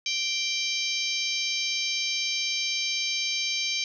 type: harmonic tone with a mistuned harmonic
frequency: 784 Hz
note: G5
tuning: in tune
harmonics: 3 / 4 / 5 / 6 / 7 / 8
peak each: -31 / -32 / -33 / -34 / -34 / -35 dBFS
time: 0.06-3.84 s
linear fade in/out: 2 ms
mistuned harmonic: 7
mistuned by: -28 cents
effects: 10-bit